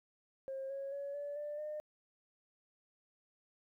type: tone with pitch steps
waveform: sine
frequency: 536 / 549.2 / 562.6 / 576.5 / 590.6 / 605.1 Hz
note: C5 / C#5 / C#5 / D5 / D5 / D#5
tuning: +42 / -16 / +26 / -32 / +10 / -48 cents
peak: -38 dBFS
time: 0.48-1.8 s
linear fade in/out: 0 ms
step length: 220 ms
effects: tanh soft clip ceiling -35 dBFS + 13-bit